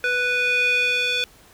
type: tone with band-pass filter sweep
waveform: square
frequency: 494.2 Hz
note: B4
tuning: 1 cent sharp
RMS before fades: -21 dBFS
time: 0.04-1.24 s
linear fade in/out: 0 ms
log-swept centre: 1900 to 3100 Hz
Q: 4.3
effects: pink hiss -51 dBFS RMS until 1.53 s